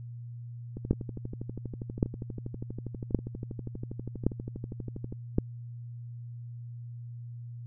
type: two click trains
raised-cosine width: 3 ms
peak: -24 / -10 dBFS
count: 55 / 5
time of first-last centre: 0.77-5.125 / 0.91-5.384 s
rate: 12.4 / 0.894 Hz
effects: added 119 Hz sine -39 dBFS peak until 7.66 s